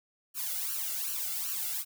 blue noise with flanger, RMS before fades -34 dBFS, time 0.34-1.85 s, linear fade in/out 50 ms, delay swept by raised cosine 0.69 to 1.46 ms, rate 2.6 Hz, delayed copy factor +1, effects none

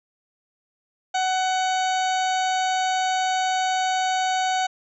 harmonic tone, 748 Hz, F#5, 19 cents sharp, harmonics 1 / 2 / 3 / 4 / 5 / 6 / 8 / 9 / 10, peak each -21 / -30 / -35 / -34 / -35 / -38 / -39 / -38 / -45 dBFS, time 1.14-4.67 s, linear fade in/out 10 ms, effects none

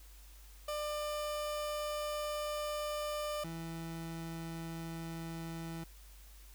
30% pulse tone pair in turn, 597 / 164.84 Hz, D5 / E3, +28 / 0 cents, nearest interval octave + minor seventh, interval 2228 cents, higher first, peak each -33 / -38 dBFS, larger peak first, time 0.68-3.44 / 3.44-5.84 s, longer first, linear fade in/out 5 ms, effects added 50 Hz sine -53 dBFS peak until 6.54 s + white hiss -61 dBFS RMS until 6.54 s

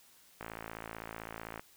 click train, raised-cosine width 0.5 ms, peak -26 dBFS, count 67, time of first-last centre 0.41-1.595 s, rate 55.7 Hz, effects white hiss -62 dBFS RMS until 1.76 s

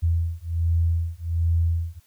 sine beating tone pair, 83 / 84.3 Hz, E2 / E2, +12 / +39 cents, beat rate 1.3 Hz, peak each -23 dBFS, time 0.02-2 s, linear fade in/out 20 ms, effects white hiss -62 dBFS RMS until 2.06 s

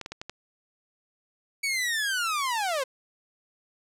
clicks, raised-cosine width 0.2 ms, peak -19 dBFS, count 5, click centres 0.013 / 0.061 / 0.12 / 0.215 / 0.296 s
sawtooth linear sweep, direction down, 2272 to 502 Hz, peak -22 dBFS, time 1.63-2.84 s, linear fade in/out 10 ms
effects low-pass 12000 Hz 12 dB/octave

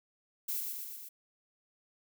violet noise with echo, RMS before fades -35 dBFS, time 0.48-0.61 s, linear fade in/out 10 ms, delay 120 ms, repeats 4, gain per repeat -3 dB, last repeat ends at 1.09 s, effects none

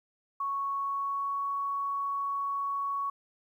sine tone with pitch glide, 1108.7 to 1116.4 Hz, C#6 to C#6, 0 to +12 cents, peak -29 dBFS, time 0.4-3.1 s, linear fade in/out 5 ms, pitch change +12 cents, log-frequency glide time 0.77-1.44 s, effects 11-bit

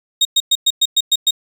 35% pulse tone bursts, 3729 Hz, A#7, in tune, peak -8 dBFS, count 8, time 0.21-1.308 s, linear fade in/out 5 ms, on 41 ms, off 110 ms, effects resampled to 32000 Hz

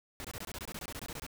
pink noise bursts, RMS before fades -42 dBFS, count 16, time 0.2-1.265 s, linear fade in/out 0 ms, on 45 ms, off 23 ms, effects none

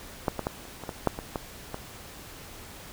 clicks, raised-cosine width 1 ms, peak -10 / -15 / -13 / -30 / -24 / -18 / -7 / -20 / -15 / -19 dBFS, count 10, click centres 0.282 / 0.393 / 0.469 / 0.653 / 0.837 / 0.892 / 1.073 / 1.189 / 1.358 / 1.744 s, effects pink hiss -45 dBFS RMS until 2.92 s

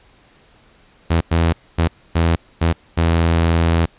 sawtooth tone bursts at uneven times, 83.2 Hz, E2, 17 cents sharp, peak -9 dBFS, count 6, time 1.1-1.21 / 1.31-1.53 / 1.78-1.88 / 2.15-2.36 / 2.61-2.73 / 2.97-3.86 s, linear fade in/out 10 ms, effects pink hiss -52 dBFS RMS until 3.98 s + resampled to 8000 Hz

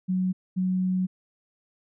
sine tone pair in turn, 185 / 185 Hz, F#3 / F#3, 0 / 0 cents, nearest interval unison, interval 0 cents, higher neither, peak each -22 dBFS, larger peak neither, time 0.08-0.33 / 0.56-1.07 s, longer second, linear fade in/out 20 ms, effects none

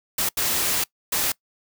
white noise bursts at uneven times, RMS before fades -23 dBFS, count 3, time 0.18-0.29 / 0.37-0.84 / 1.12-1.32 s, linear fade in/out 5 ms, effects noise-tail reverb RT60 0.1 s tail -23 dB re dry

